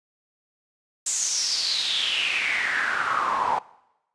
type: noise with band-pass filter sweep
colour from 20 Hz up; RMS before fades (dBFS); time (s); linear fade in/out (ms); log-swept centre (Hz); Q
pink; -25; 1.06-3.59; 5; 7500 to 860; 6.2
effects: noise-tail reverb RT60 0.9 s tail -21 dB re dry + resampled to 22050 Hz